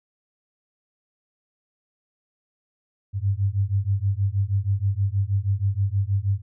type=beating tone pair; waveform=sine; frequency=96 / 102.3 Hz; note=G2 / G#2; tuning=-36 / -26 cents; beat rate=6.3 Hz; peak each=-23 dBFS; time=3.13-6.42 s; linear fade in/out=50 ms; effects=none